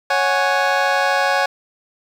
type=chord; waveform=25% pulse; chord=C# suspended fourth; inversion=none; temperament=just; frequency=554.4 / 739.2 / 831.5 Hz; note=C#5 / F#5 / G#5; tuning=0 / -2 / +2 cents; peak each=-16 dBFS; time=0.1-1.46 s; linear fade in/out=5 ms; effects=low-pass 5000 Hz 12 dB/octave + 7-bit